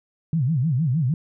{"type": "tone with vibrato", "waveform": "sine", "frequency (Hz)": 142.7, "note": "D3", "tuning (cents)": -49, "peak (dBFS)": -18, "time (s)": [0.33, 1.14], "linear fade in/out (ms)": 2, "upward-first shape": "sine", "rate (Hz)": 6.5, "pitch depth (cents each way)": 290, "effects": []}